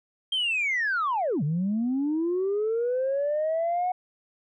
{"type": "linear two-way sweep", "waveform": "sine", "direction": "down then up", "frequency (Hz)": [3200, 140.1, 738], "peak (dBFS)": -22, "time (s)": [0.32, 3.92], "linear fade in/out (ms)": 5, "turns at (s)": 1.43, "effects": ["tanh soft clip ceiling -20 dBFS"]}